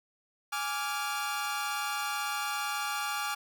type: chord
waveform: sawtooth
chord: D diminished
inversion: second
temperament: equal with one note detuned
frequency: 830.6 / 1166.5 / 1396.9 Hz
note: Ab5 / D6 / F6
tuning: 0 / -12 / 0 cents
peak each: -32 dBFS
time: 0.52-3.35 s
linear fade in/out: 10 ms
effects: none

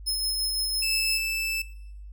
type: tone with tremolo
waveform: sawtooth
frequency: 5170 Hz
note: E8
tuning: 34 cents flat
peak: -21 dBFS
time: 0.06-1.19 s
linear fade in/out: 20 ms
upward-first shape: sine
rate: 5.9 Hz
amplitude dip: 25%
type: tone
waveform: sawtooth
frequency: 2637 Hz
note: E7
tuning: in tune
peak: -24 dBFS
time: 0.82-1.62 s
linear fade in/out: 5 ms
effects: noise-tail reverb RT60 0.8 s tail -18 dB re dry + added 50 Hz sine -39 dBFS peak until 2.12 s

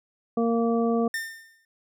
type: harmonic tone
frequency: 231.3 Hz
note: A#3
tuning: 13 cents flat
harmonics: 1 / 2 / 3 / 5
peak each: -23 / -25 / -30 / -35 dBFS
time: 0.37-1.08 s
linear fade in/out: 5 ms
type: tone with exponential decay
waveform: 45% pulse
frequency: 1807 Hz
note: A6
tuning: 46 cents sharp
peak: -25 dBFS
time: 1.14-1.65 s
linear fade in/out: 2 ms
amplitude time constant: 110 ms
effects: none

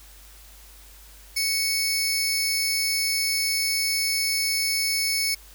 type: tone pair together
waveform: sawtooth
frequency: 2217 / 5273 Hz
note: C#7 / E8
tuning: 0 / 0 cents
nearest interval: octave + minor third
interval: 1500 cents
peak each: -22 dBFS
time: 1.36-5.35 s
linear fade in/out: 10 ms
effects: added 50 Hz sine -48 dBFS peak until 5.54 s + white hiss -50 dBFS RMS until 5.54 s

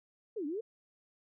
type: exponential two-way sweep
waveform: sine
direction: down then up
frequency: 476.4 to 275 to 476.4 Hz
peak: -34 dBFS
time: 0.36-0.61 s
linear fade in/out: 10 ms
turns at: 0.46 s
effects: none

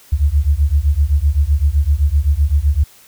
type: beating tone pair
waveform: sine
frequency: 68.7 / 76.5 Hz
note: C#2 / D#2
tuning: -15 / -29 cents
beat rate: 7.8 Hz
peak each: -14 dBFS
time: 0.12-2.84 s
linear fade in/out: 10 ms
effects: white hiss -46 dBFS RMS until 3.07 s

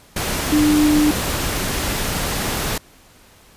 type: tone in noise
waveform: sine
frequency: 300.1 Hz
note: D4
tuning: 38 cents sharp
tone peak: -12 dBFS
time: 0.52-1.11 s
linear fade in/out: 5 ms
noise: pink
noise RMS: -22 dBFS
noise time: 0.16-2.78 s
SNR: +7 dB
effects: pink hiss -49 dBFS RMS until 3.56 s + resampled to 32000 Hz

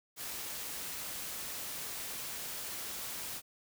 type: noise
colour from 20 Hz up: white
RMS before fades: -41 dBFS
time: 0.16-3.42 s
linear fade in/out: 50 ms
effects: none

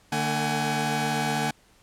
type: tone cluster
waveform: sawtooth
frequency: 148.8 / 227.2 / 756 / 833 Hz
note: D3 / A#3 / F#5 / G#5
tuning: +23 / -44 / +37 / +5 cents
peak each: -26 dBFS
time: 0.12-1.51 s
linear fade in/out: 5 ms
effects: pink hiss -59 dBFS RMS until 1.82 s + low-pass 11000 Hz 12 dB/octave

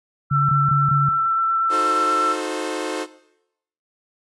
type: tone with vibrato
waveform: sine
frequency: 1338 Hz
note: E6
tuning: 25 cents sharp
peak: -17 dBFS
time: 0.3-2.36 s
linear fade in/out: 50 ms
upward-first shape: triangle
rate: 8.4 Hz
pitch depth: 12 cents each way
type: tone bursts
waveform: sine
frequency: 141.5 Hz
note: C#3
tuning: 36 cents sharp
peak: -17 dBFS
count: 4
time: 0.31-1.09 s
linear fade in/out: 5 ms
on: 180 ms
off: 20 ms
type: chord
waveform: sawtooth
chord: D# diminished seventh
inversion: none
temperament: equal with one note detuned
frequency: 311.1 / 363 / 440 / 523.3 Hz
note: D#4 / F#4 / A4 / C5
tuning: 0 / -33 / 0 / 0 cents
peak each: -26 dBFS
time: 1.69-3.07 s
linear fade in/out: 50 ms
effects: noise-tail reverb RT60 0.8 s tail -17 dB re dry + resampled to 24000 Hz

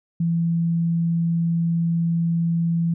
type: tone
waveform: sine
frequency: 167.7 Hz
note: E3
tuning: 30 cents sharp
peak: -18 dBFS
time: 0.2-2.94 s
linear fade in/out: 5 ms
effects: none

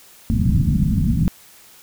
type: low-pass noise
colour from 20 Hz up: white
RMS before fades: -17 dBFS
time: 0.3-1.28 s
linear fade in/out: 0 ms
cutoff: 230 Hz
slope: 48 dB/octave
effects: white hiss -47 dBFS RMS until 1.82 s

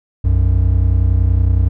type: tone pair together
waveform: triangle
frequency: 61.74 / 92.51 Hz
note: B1 / F#2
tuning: 0 / 0 cents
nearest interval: perfect fifth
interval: 700 cents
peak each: -11 dBFS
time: 0.24-1.69 s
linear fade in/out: 10 ms
effects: none

